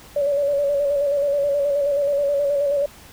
sine tone with vibrato, 569 Hz, C#5, 45 cents sharp, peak -17 dBFS, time 0.16-2.86 s, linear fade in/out 5 ms, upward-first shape square, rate 9.4 Hz, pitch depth 34 cents each way, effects pink hiss -45 dBFS RMS until 3.12 s

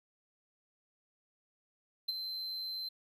triangle tone with ADSR envelope, 4094 Hz, C8, 38 cents flat, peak -28 dBFS, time 2.08-2.89 s, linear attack 10 ms, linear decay 23 ms, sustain -8 dB, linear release 8 ms, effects none

